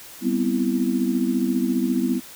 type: chord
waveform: sine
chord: C major seventh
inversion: second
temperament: equal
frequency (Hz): 196 / 246.9 / 261.6 / 329.6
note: G3 / B3 / C4 / E4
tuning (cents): 0 / 0 / 0 / 0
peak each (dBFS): -26 / -22 / -26 / -26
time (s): 0.21-2.21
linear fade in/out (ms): 50
effects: white hiss -42 dBFS RMS until 2.35 s